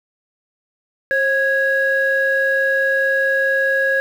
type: tone pair together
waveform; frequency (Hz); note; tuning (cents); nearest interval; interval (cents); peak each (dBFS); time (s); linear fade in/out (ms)
sine; 537.5 / 1657; C5 / G#6; +47 / -4; octave + perfect fifth; 1949; -18 / -15; 1.11-4; 0
effects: tanh soft clip ceiling -8 dBFS + 7-bit